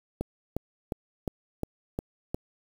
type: click train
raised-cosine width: 2 ms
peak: -16 dBFS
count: 7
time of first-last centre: 0.21-2.345 s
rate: 2.81 Hz
effects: 7-bit